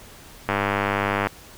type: click train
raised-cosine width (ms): 0.5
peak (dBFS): -6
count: 79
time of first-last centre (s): 0.49-1.27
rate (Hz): 100
effects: pink hiss -45 dBFS RMS until 1.57 s